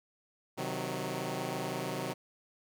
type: chord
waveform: 10% pulse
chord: C diminished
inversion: none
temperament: equal with one note detuned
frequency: 129.46 / 155.56 / 185 Hz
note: C3 / Eb3 / Gb3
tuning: -18 / 0 / 0 cents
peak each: -30 / -31 / -30 dBFS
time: 0.57-2.14 s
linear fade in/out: 20 ms
effects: none